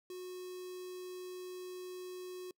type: tone with notch filter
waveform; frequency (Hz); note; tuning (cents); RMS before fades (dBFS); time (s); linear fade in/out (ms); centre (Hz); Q
square; 365.2; F#4; -23; -45; 0.1-2.51; 2; 1500; 0.69
effects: noise-tail reverb RT60 0.1 s tail -25 dB re dry